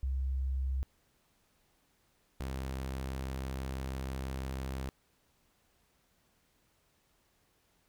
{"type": "tone pair in turn", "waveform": ["sine", "sawtooth"], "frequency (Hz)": [66.1, 66.1], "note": ["C2", "C2"], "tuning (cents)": [18, 18], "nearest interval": "unison", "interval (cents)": 0, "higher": "neither", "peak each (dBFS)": [-30, -32], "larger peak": "first", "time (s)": [[0.03, 0.83], [2.4, 4.89]], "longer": "second", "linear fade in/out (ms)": 0, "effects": ["pink hiss -72 dBFS RMS until 7.88 s"]}